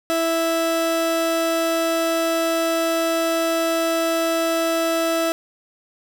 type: tone pair together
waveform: 30% pulse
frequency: 329.6 / 659.2 Hz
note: E4 / E5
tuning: 0 / 0 cents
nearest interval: octave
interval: 1200 cents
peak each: -20 dBFS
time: 0.1-5.32 s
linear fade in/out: 0 ms
effects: 7-bit